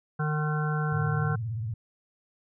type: harmonic tone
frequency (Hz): 152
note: D#3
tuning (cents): -40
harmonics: 1 / 3 / 5 / 7 / 9 / 10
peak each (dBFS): -26 / -37 / -37 / -39 / -36 / -37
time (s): 0.19-1.36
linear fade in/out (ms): 10
type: tone with vibrato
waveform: sine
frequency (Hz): 112.2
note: A2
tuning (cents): +34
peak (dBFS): -29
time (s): 0.92-1.74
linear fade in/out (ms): 5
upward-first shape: sine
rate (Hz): 17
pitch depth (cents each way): 150
effects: none